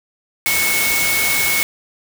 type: tone in noise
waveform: sine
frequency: 2203 Hz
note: C#7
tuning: 11 cents flat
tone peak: -18 dBFS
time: 0.46-1.63 s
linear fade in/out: 0 ms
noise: white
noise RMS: -19 dBFS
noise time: 0.46-1.63 s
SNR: -2 dB
effects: none